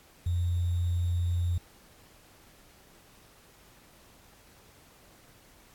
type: tone with sample-and-hold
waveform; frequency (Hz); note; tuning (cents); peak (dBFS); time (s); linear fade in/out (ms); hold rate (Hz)
sine; 87.31; F2; 0; -25; 0.26-1.58; 5; 3675
effects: pink hiss -58 dBFS RMS until 5.74 s + AAC 64 kbps